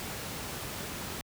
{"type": "noise", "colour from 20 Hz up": "pink", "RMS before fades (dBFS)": -38, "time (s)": [0, 1.21], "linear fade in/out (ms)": 0, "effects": ["high-pass 60 Hz 12 dB/octave"]}